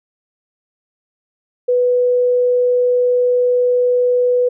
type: tone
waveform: sine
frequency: 493.9 Hz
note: B4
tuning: in tune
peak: -11 dBFS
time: 1.68-4.49 s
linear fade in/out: 10 ms
effects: none

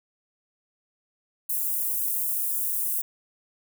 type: high-pass noise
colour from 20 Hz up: white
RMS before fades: -27 dBFS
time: 1.49-3.02 s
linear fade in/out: 10 ms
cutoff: 10000 Hz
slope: 24 dB/octave
effects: none

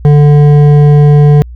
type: tone with hard clipping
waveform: sine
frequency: 146.83 Hz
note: D3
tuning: in tune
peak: -3 dBFS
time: 0.05-1.42 s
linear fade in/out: 0 ms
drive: 9 dB
effects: added 60 Hz sine -24 dBFS peak until 1.55 s

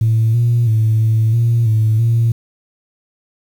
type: tone with pitch steps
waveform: sine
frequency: 112.2 / 118.6 / 110.3 / 111 / 116.7 / 109.7 / 115.6 Hz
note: A2 / A#2 / A2 / A2 / A#2 / A2 / A#2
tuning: +34 / +30 / +5 / +16 / +2 / -5 / -14 cents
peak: -9 dBFS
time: 0.01-2.32 s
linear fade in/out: 5 ms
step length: 330 ms
effects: tanh soft clip ceiling -7 dBFS + 7-bit

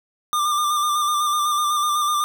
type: tone with vibrato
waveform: square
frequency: 1195 Hz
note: D6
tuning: 30 cents sharp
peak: -19 dBFS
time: 0.33-2.24 s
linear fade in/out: 0 ms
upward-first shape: square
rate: 8 Hz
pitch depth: 26 cents each way
effects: none

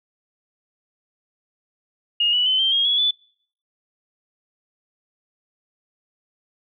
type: tone with pitch steps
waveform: sine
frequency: 2854 / 2950 / 3048 / 3150 / 3256 / 3365 / 3477 Hz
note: F7 / F#7 / G7 / G7 / G#7 / G#7 / A7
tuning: +37 / -6 / -49 / +8 / -35 / +22 / -21 cents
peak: -16 dBFS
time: 2.2-3.11 s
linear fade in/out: 5 ms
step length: 130 ms
effects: noise-tail reverb RT60 0.6 s tail -26 dB re dry

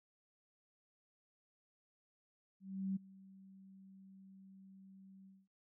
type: tone with ADSR envelope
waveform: sine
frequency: 192.2 Hz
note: G3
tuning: 34 cents flat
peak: -34 dBFS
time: 2.6-5.48 s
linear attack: 360 ms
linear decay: 13 ms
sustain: -22 dB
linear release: 220 ms
effects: none

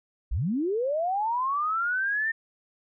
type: linear sweep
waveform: sine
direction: up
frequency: 38.89 to 1825 Hz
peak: -24 dBFS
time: 0.31-2.32 s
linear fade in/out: 10 ms
effects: none

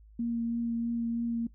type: tone with vibrato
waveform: sine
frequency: 233.1 Hz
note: A#3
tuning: in tune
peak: -28 dBFS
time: 0.19-1.47 s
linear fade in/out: 5 ms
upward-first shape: triangle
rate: 3.1 Hz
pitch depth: 14 cents each way
effects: noise-tail reverb RT60 0.1 s tail -19 dB re dry + added 53 Hz sine -52 dBFS peak until 1.54 s

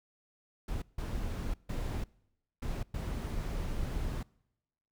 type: noise bursts at uneven times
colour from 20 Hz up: brown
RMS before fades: -35 dBFS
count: 5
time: 0.68-0.82 / 0.98-1.54 / 1.69-2.04 / 2.62-2.83 / 2.94-4.23 s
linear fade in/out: 5 ms
effects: noise-tail reverb RT60 0.9 s tail -25 dB re dry

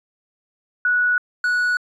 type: tone pair in turn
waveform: sine / triangle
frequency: 1469 / 1469 Hz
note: F#6 / F#6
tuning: -13 / -13 cents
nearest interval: unison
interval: 0 cents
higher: neither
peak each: -15 dBFS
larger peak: neither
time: 0.85-1.18 / 1.44-1.77 s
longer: neither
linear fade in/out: 2 ms
effects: resampled to 22050 Hz

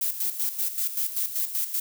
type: noise with tremolo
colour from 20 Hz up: violet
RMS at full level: -26 dBFS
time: 0.01-1.8 s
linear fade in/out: 5 ms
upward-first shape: square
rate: 5.2 Hz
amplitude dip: 65%
effects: none

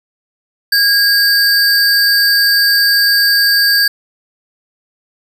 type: tone pair together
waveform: square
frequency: 1631 / 4607 Hz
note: G#6 / D8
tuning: -32 / -34 cents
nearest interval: octave + tritone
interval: 1798 cents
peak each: -12 dBFS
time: 0.72-3.88 s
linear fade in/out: 5 ms
effects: none

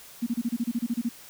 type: tone bursts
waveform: sine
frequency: 235.9 Hz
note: A#3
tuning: 21 cents sharp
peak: -23 dBFS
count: 12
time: 0.22-1.091 s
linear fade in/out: 10 ms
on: 46 ms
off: 29 ms
effects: white hiss -48 dBFS RMS until 1.29 s

